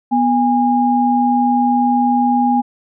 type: tone pair together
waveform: sine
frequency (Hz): 245.7 / 818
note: B3 / G#5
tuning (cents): -9 / -26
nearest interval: octave + major sixth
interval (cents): 2083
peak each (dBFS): -14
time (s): 0.11-2.62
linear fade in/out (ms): 20
effects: none